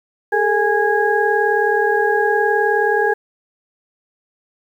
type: tone cluster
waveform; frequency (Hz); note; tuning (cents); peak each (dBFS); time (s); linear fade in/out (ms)
sine; 408.5 / 447.7 / 826 / 1648; G#4 / A4 / G#5 / G#6; -29 / +30 / -10 / -14; -19; 0.32-3.14; 10
effects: 8-bit